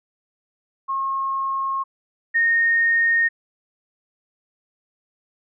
sine tone pair in turn, 1081 / 1846.6 Hz, C#6 / A#6, -44 / -17 cents, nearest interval major sixth, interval 927 cents, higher second, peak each -21 / -15 dBFS, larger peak second, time 0.88-1.84 / 2.34-3.29 s, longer first, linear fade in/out 20 ms, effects none

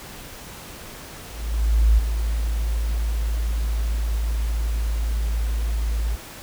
sine tone with ADSR envelope, 55 Hz, A1, in tune, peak -11 dBFS, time 1.31-6.16 s, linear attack 670 ms, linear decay 13 ms, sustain -9 dB, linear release 13 ms, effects pink hiss -39 dBFS RMS until 6.42 s

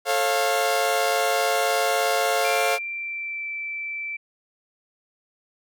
sawtooth chord, A augmented, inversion none, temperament equal with one note detuned, 440 / 543.6 / 698.5 Hz, A4 / C#5 / E#5, 0 / -34 / 0 cents, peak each -23 / -21 / -19 dBFS, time 0.05-2.79 s, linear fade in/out 50 ms
sine tone with pitch glide, 2363 to 2329 Hz, D7 to D7, +10 to -15 cents, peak -28 dBFS, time 2.44-4.17 s, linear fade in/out 10 ms, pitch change -25 cents, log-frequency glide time 2.8-3.47 s
effects none

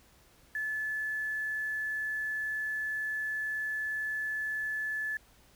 sine tone with quantisation, 1729 Hz, A6, 31 cents flat, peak -31 dBFS, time 0.55-5.17 s, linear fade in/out 2 ms, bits 9, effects added 60 Hz sine -66 dBFS peak until 5.55 s + pink hiss -62 dBFS RMS until 5.55 s

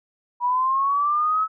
sine linear sweep, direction up, 964 to 1299 Hz, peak -18 dBFS, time 0.4-1.48 s, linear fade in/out 50 ms, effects none

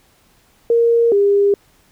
sine tone pair in turn, 466.2 / 402.7 Hz, A#4 / G4, 0 / +47 cents, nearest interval minor third, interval 253 cents, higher first, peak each -10 dBFS, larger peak neither, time 0.7-1.12 / 1.12-1.54 s, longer neither, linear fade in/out 2 ms, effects pink hiss -55 dBFS RMS until 1.91 s

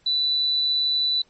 sine tone, 3975 Hz, B7, 10 cents sharp, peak -19 dBFS, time 0.06-1.22 s, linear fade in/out 5 ms, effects pink hiss -61 dBFS RMS until 1.29 s + MP3 32 kbps

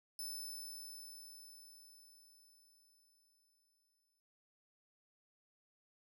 15% pulse tone with exponential decay, 5274 Hz, E8, in tune, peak -36 dBFS, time 0.19-4.2 s, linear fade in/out 1 ms, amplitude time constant 870 ms, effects noise-tail reverb RT60 0.4 s tail -24 dB re dry

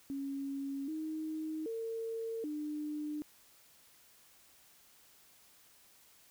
sine tone with pitch steps, 275.9 / 313.6 / 453.2 / 300.1 Hz, C#4 / D#4 / A#4 / D4, -8 / +14 / -49 / +38 cents, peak -36 dBFS, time 0.1-3.22 s, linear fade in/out 0 ms, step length 780 ms, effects white hiss -63 dBFS RMS until 6.3 s

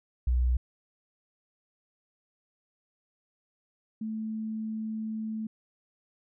sine tone pair in turn, 61.74 / 219.1 Hz, B1 / A3, 0 / -7 cents, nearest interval octave + minor seventh, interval 2193 cents, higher second, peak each -22 / -31 dBFS, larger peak first, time 0.27-0.57 / 4.01-5.47 s, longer second, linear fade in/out 5 ms, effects none

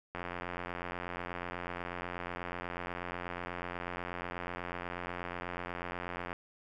click train, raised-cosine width 0.5 ms, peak -23 dBFS, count 546, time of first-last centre 0.15-6.329 s, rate 88.2 Hz, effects none

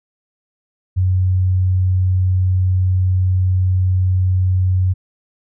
sine tone, 92.5 Hz, F#2, in tune, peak -12 dBFS, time 0.96-4.94 s, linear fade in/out 20 ms, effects none

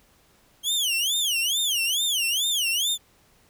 sawtooth tone with vibrato, 3136 Hz, G7, in tune, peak -19 dBFS, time 0.63-2.98 s, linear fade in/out 50 ms, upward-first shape sine, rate 2.3 Hz, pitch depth 260 cents each way, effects pink hiss -60 dBFS RMS until 3.49 s

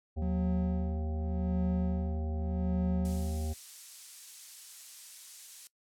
harmonic tone, 77.78 Hz, D#2, in tune, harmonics 1 / 3 / 5 / 7 / 9 / 10, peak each -32 / -42 / -46 / -49 / -51 / -52 dBFS, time 0.16-3.54 s, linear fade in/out 20 ms
triangle tone with tremolo, 181.5 Hz, F#3, 33 cents flat, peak -26 dBFS, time 0.22-3.46 s, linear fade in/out 0 ms, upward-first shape sine, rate 0.85 Hz, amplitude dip 90%
violet noise, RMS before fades -40 dBFS, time 3.05-5.67 s, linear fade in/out 0 ms
effects noise-tail reverb RT60 0.1 s tail -20 dB re dry + low-pass 8000 Hz 12 dB/octave

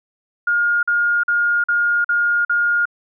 sine tone bursts, 1421 Hz, F6, 30 cents sharp, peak -14 dBFS, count 6, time 0.47-2.855 s, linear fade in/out 5 ms, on 360 ms, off 45 ms, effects none

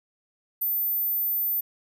sine tone, 14080 Hz, A9, in tune, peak -23 dBFS, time 0.61-1.61 s, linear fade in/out 10 ms, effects none

